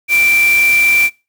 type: tone in noise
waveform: sine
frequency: 2349 Hz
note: D7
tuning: in tune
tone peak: -9 dBFS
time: 0.08-1.1 s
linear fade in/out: 50 ms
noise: white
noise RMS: -23 dBFS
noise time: 0.08-1.1 s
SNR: +11 dB
effects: noise-tail reverb RT60 0.3 s tail -23 dB re dry

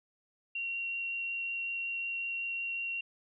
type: tone with vibrato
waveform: sine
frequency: 2748 Hz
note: F7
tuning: 29 cents flat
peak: -33 dBFS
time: 0.55-3.01 s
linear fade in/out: 5 ms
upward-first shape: triangle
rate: 5.4 Hz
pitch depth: 8 cents each way
effects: none

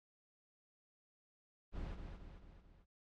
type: noise with echo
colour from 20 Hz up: brown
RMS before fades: -43 dBFS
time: 1.72-1.98 s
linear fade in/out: 50 ms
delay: 220 ms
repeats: 4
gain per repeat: -5 dB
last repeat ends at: 2.86 s
effects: low-pass 4000 Hz 12 dB/octave + AAC 64 kbps

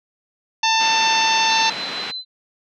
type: harmonic tone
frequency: 892 Hz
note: A5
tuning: 23 cents sharp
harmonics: 1 / 2 / 3 / 4 / 5 / 6 / 7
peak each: -18 / -26 / -22 / -23 / -25 / -27 / -28 dBFS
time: 0.63-1.7 s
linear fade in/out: 5 ms
type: band-pass noise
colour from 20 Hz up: white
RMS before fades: -30 dBFS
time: 0.79-2.12 s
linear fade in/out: 20 ms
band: 160 to 3900 Hz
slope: 24 dB/octave
type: tone with tremolo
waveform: sine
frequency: 4045 Hz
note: B7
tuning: 41 cents sharp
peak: -25 dBFS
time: 1.47-2.25 s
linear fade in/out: 50 ms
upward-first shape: triangle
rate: 6.2 Hz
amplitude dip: 55%
effects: none

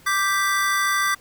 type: chord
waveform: square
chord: G major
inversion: second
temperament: equal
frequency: 1174.7 / 1568 / 1975.5 Hz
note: D6 / G6 / B6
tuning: 0 / 0 / 0 cents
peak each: -23 / -25 / -25 dBFS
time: 0.06-1.15 s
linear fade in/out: 10 ms
effects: pink hiss -51 dBFS RMS until 1.2 s

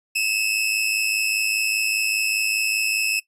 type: tone pair together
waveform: sawtooth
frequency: 2564 / 2669 Hz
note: E7 / E7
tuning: -49 / +21 cents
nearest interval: minor second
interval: 70 cents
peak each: -20 dBFS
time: 0.15-3.2 s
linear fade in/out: 10 ms
effects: noise-tail reverb RT60 0.1 s tail -20 dB re dry + resampled to 32000 Hz

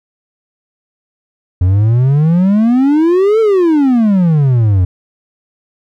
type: exponential two-way sweep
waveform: triangle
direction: up then down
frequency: 87.31 to 454.3 to 87.31 Hz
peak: -5 dBFS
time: 1.61-4.85 s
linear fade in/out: 5 ms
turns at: 3.4 s
effects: none

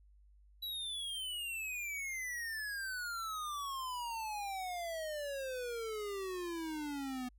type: exponential sweep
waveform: square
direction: down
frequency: 3951 to 246.9 Hz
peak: -39 dBFS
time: 0.62-7.29 s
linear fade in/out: 10 ms
effects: added 50 Hz sine -60 dBFS peak until 7.38 s

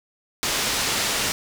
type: low-pass noise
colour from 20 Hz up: white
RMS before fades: -24 dBFS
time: 0.43-1.32 s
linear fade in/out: 0 ms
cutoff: 6700 Hz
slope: 12 dB/octave
effects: none

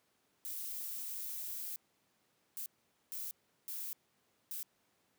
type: noise bursts at uneven times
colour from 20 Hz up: violet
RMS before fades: -42 dBFS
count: 5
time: 0.45-1.76 / 2.57-2.66 / 3.12-3.31 / 3.68-3.93 / 4.51-4.63 s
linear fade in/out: 0 ms
effects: pink hiss -75 dBFS RMS until 5.18 s + high-pass 150 Hz 12 dB/octave

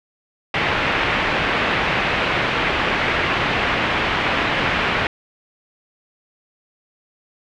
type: low-pass noise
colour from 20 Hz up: white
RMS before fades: -20 dBFS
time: 0.54-5.07 s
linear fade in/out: 2 ms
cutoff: 2700 Hz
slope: 24 dB/octave
effects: none

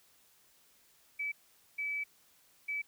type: tone bursts at uneven times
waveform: sine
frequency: 2298 Hz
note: D7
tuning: 38 cents flat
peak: -33 dBFS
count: 3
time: 1.19-1.32 / 1.78-2.04 / 2.68-2.82 s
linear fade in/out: 10 ms
effects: white hiss -66 dBFS RMS until 2.87 s

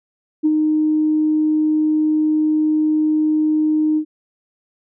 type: tone with ADSR envelope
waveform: sine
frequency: 308.3 Hz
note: D#4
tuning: 16 cents flat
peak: -10 dBFS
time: 0.43-4.05 s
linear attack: 26 ms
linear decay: 40 ms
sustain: -3 dB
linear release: 79 ms
effects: tanh soft clip ceiling -6 dBFS

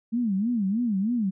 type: tone with vibrato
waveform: sine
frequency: 215.7 Hz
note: A3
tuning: 34 cents flat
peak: -22 dBFS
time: 0.12-1.31 s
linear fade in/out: 20 ms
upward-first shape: sine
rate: 3.2 Hz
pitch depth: 230 cents each way
effects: none

